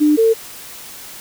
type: tone pair in turn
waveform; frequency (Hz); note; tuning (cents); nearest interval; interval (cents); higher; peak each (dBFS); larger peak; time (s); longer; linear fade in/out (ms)
sine; 300 / 449.5; D4 / A4; +37 / +37; perfect fifth; 700; second; -9; neither; 0-0.17 / 0.17-0.34; neither; 20
effects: white hiss -35 dBFS RMS until 1.2 s